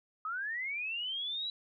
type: linear sweep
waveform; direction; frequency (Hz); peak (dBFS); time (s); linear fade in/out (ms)
sine; up; 1239 to 3951; -34; 0.25-1.5; 2
effects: none